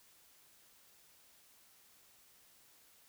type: silence
effects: white hiss -65 dBFS RMS until 3.08 s